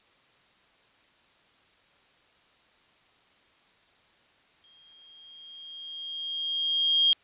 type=tone with exponential growth; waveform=sine; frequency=3232 Hz; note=G#7; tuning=48 cents flat; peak=-17 dBFS; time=4.64-7.13 s; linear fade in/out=0 ms; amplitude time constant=540 ms; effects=white hiss -62 dBFS RMS until 7.23 s + resampled to 8000 Hz